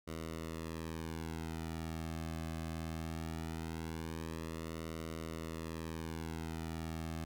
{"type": "tone with flanger", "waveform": "sawtooth", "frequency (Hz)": 81, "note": "E2", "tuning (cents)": -30, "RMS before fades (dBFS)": -42, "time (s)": [0.07, 7.25], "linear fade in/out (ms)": 10, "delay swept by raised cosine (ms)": [1.2, 2.13], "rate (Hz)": 0.2, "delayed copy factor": -0.95, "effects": []}